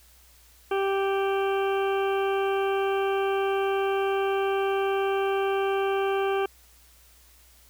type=harmonic tone; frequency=391.3 Hz; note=G4; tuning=3 cents flat; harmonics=1 / 2 / 3 / 4 / 6 / 7 / 8; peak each=-24 / -30 / -34 / -36 / -40 / -41 / -42 dBFS; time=0.71-6.46 s; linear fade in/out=5 ms; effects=added 60 Hz sine -57 dBFS peak until 7.69 s + white hiss -57 dBFS RMS until 7.69 s